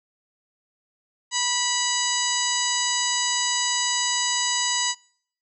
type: harmonic tone with a mistuned harmonic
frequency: 979 Hz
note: B5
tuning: 15 cents flat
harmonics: 1 / 2 / 3 / 4 / 5 / 6 / 7 / 8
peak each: -30 / -30 / -30 / -30 / -30 / -30 / -30 / -30 dBFS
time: 1.31-4.95 s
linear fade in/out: 50 ms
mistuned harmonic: 6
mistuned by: +98 cents
effects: noise-tail reverb RT60 0.6 s tail -25 dB re dry